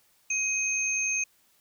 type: tone pair together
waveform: sine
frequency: 2522 / 6355 Hz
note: D#7 / G8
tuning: +23 / +23 cents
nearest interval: octave + major third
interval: 1600 cents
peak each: -28 dBFS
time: 0.3-1.24 s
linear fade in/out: 5 ms
effects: white hiss -65 dBFS RMS until 1.6 s